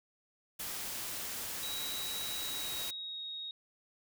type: noise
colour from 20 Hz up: white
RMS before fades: -40 dBFS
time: 0.59-2.91 s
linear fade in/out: 10 ms
type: tone with pitch glide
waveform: sine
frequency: 3862 to 3756 Hz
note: B7 to A#7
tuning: -39 to +12 cents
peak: -39 dBFS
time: 1.63-3.51 s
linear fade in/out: 2 ms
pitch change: -49 cents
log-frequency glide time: 2.33-3.2 s
effects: none